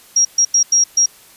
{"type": "tone bursts at uneven times", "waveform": "sine", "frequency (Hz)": 5640, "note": "F8", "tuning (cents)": 16, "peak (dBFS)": -9, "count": 5, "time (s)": [[0.16, 0.25], [0.38, 0.45], [0.54, 0.63], [0.72, 0.84], [0.97, 1.06]], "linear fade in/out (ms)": 5, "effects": ["white hiss -45 dBFS RMS until 1.36 s", "resampled to 32000 Hz"]}